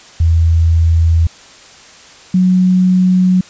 sine tone pair in turn, 82.41 / 183.83 Hz, E2 / F#3, 0 / -11 cents, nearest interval octave + major second, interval 1389 cents, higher second, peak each -7 dBFS, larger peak neither, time 0.2-1.27 / 2.34-3.41 s, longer neither, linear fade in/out 5 ms, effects white hiss -39 dBFS RMS until 3.49 s + resampled to 16000 Hz

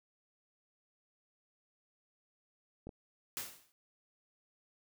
clicks, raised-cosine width 2 ms, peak -33 dBFS, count 2, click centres 2.87 / 2.892 s
white noise with exponential decay, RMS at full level -37 dBFS, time 3.37-3.72 s, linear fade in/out 0 ms, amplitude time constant 75 ms
effects none

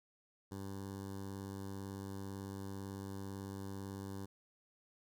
15% pulse tone with notch filter, 98 Hz, G2, in tune, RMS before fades -45 dBFS, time 0.51-4.26 s, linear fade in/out 10 ms, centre 2400 Hz, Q 0.78, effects none

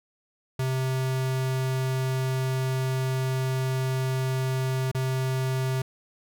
square tone with dropouts, 130.81 Hz, C3, in tune, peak -25 dBFS, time 0.59-5.82 s, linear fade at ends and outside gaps 5 ms, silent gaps 4.915-4.947 s, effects none

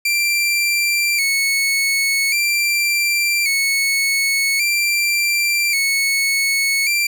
sawtooth tone with vibrato, 2281 Hz, C#7, 49 cents sharp, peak -12 dBFS, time 0.05-7.07 s, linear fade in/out 5 ms, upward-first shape square, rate 0.44 Hz, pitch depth 59 cents each way, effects none

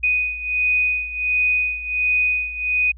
sine beating tone pair, 2489 / 2490.4 Hz, D#7 / D#7, 0 / +1 cents, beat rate 1.4 Hz, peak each -19 / -23 dBFS, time 0.03-2.92 s, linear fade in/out 10 ms, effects added 60 Hz sine -38 dBFS peak until 2.97 s

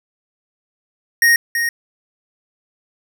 square tone with echo, 1864.7 Hz, A#6, in tune, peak -10 dBFS, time 1.22-1.36 s, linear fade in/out 2 ms, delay 330 ms, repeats 1, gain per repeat -7 dB, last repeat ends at 1.69 s, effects none

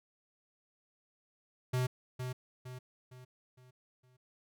square tone with echo, 126.8 Hz, B2, 46 cents sharp, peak -30 dBFS, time 1.73-1.87 s, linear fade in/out 10 ms, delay 460 ms, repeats 5, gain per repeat -7 dB, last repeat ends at 4.17 s, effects none

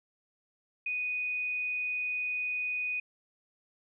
sine tone, 2484 Hz, D#7, 3 cents flat, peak -30 dBFS, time 0.86-3 s, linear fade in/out 5 ms, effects none

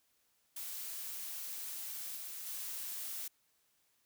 blue noise with level steps, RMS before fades -43 / -45 / -42 dBFS, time 0.56-3.28 s, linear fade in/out 5 ms, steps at 2.16 / 2.46 s, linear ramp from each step 10 ms, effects white hiss -75 dBFS RMS until 4.05 s

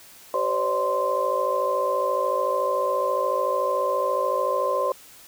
sine tone cluster, 385.3 / 514 / 568 / 621 / 1042 Hz, G4 / C5 / C#5 / D#5 / C6, -30 / -31 / +42 / -3 / -7 cents, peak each -32 / -26 / -26 / -33 / -25 dBFS, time 0.34-4.92 s, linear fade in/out 2 ms, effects white hiss -48 dBFS RMS until 5.27 s

